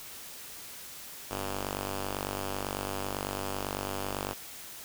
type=ring-modulated tone; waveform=5% pulse; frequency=98 Hz; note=G2; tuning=in tune; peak=-19 dBFS; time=1.3-4.34 s; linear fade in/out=20 ms; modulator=172 Hz; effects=white hiss -45 dBFS RMS until 4.84 s